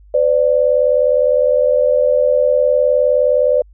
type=tone pair together; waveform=sine; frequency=507.7 / 587.3 Hz; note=B4 / D5; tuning=+48 / 0 cents; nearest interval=minor third; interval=252 cents; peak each=-13 dBFS; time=0.14-3.62 s; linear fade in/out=5 ms; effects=added 50 Hz sine -41 dBFS peak until 3.73 s